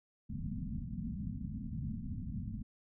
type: low-pass noise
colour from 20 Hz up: white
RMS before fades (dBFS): -40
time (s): 0.29-2.63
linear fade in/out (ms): 10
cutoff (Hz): 250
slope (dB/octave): 96
effects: none